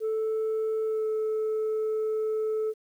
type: tone with pitch glide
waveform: sine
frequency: 439.1 to 435.1 Hz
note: A4 to A4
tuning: -4 to -19 cents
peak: -23 dBFS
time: 0-2.74 s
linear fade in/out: 50 ms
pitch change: -15 cents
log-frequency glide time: 0.84-1.06 s
effects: tanh soft clip ceiling -24 dBFS + 10-bit